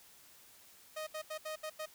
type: tone bursts at uneven times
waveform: sawtooth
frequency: 622.3 Hz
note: D#5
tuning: in tune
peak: -35 dBFS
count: 6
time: 0.96-1.07 / 1.14-1.22 / 1.3-1.38 / 1.45-1.56 / 1.63-1.7 / 1.79-1.86 s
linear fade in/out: 10 ms
effects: white hiss -60 dBFS RMS until 1.94 s